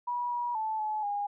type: tone with pitch steps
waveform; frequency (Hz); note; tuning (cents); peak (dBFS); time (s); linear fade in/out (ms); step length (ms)
sine; 970 / 963 / 874 / 857 / 816; B5 / B5 / A5 / A5 / G#5; -31 / -44 / -12 / -46 / -31; -29; 0.07-1.27; 10; 240
effects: none